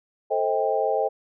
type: chord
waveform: sine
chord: A half-diminished seventh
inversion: none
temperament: just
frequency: 440 / 528 / 633.6 / 792 Hz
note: A4 / C5 / Eb5 / G5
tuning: 0 / +16 / +31 / +18 cents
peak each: -26 dBFS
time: 0.3-1.09 s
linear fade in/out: 20 ms
effects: none